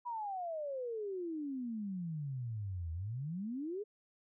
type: exponential two-way sweep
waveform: sine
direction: down then up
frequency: 987.8 to 79.4 to 435.2 Hz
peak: -37 dBFS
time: 0.05-3.84 s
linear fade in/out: 20 ms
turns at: 2.92 s
effects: none